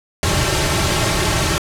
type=noise with comb filter; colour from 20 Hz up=pink; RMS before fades=-17 dBFS; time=0.23-1.58 s; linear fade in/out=0 ms; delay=4.1 ms; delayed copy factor=-0.7; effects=low-pass 9000 Hz 12 dB/octave